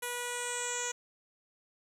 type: tone with low-pass filter sweep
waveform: 10% pulse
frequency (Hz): 486.4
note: B4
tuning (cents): -26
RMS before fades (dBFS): -36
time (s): 0.02-0.92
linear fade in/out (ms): 10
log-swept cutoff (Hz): 11000 to 6700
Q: 6
effects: 10-bit